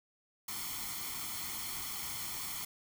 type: noise with comb filter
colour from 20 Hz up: white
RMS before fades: -40 dBFS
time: 0.48-2.65 s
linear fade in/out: 5 ms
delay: 0.92 ms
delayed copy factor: +0.7
effects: none